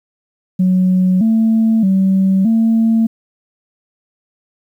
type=tone with pitch steps; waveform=sine; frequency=184.5 / 223.2 / 191.2 / 225.4 Hz; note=F#3 / A3 / G3 / A3; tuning=-5 / +25 / -43 / +42 cents; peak=-8 dBFS; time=0.59-3.07 s; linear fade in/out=10 ms; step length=620 ms; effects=tanh soft clip ceiling -6 dBFS + 8-bit